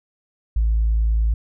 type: tone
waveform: sine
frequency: 55 Hz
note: A1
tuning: in tune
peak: -14 dBFS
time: 0.56-1.34 s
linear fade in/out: 5 ms
effects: tanh soft clip ceiling -12 dBFS